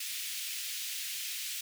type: high-pass noise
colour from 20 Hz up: pink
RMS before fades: -38 dBFS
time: 0-1.61 s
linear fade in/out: 5 ms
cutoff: 2400 Hz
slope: 24 dB/octave
effects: none